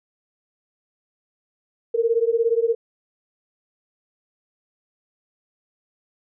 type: beating tone pair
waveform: sine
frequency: 453.1 / 470.1 Hz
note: A#4 / A#4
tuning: -49 / +15 cents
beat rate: 17 Hz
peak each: -20 dBFS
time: 1.94-2.75 s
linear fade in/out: 10 ms
effects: none